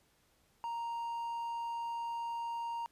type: tone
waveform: triangle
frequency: 932.3 Hz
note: A#5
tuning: in tune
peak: -34 dBFS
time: 0.64-2.86 s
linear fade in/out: 0 ms
effects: pink hiss -71 dBFS RMS until 2.91 s + resampled to 32000 Hz